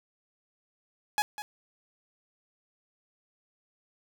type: tone with echo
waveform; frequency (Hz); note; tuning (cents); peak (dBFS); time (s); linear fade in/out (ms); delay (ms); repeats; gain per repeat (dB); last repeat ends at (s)
sawtooth; 839; G#5; +17; -20; 1.18-1.22; 0; 200; 1; -12; 1.42
effects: 10-bit